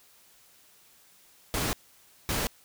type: noise bursts at uneven times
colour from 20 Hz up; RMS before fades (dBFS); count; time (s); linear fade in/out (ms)
pink; -29; 2; 1.54-1.73 / 2.29-2.47; 0
effects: white hiss -59 dBFS RMS until 2.64 s